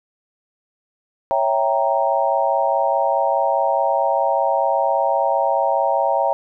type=chord; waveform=sine; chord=C# diminished seventh; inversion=none; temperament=equal; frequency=554.4 / 659.3 / 784 / 932.3 Hz; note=C#5 / E5 / G5 / Bb5; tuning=0 / 0 / 0 / 0 cents; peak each=-21 dBFS; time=1.31-6.33 s; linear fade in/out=0 ms; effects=none